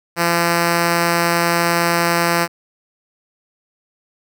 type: tone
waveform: 5% pulse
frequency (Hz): 170.6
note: F3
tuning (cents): -40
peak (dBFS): -3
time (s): 0.16-2.48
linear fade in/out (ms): 50
effects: none